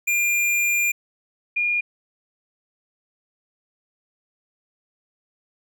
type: tone pair in turn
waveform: square / sine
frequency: 2400 / 2425 Hz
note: D7 / D#7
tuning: +37 / -45 cents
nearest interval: unison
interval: 18 cents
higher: second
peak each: -19 dBFS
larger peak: neither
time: 0.07-0.92 / 1.56-1.81 s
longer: first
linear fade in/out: 10 ms
effects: none